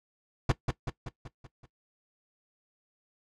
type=noise with echo; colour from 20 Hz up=brown; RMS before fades=-22 dBFS; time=0.49-0.52 s; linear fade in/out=5 ms; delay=190 ms; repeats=6; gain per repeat=-5 dB; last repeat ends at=1.66 s; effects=noise-tail reverb RT60 0.1 s tail -17 dB re dry + low-pass 6000 Hz 12 dB/octave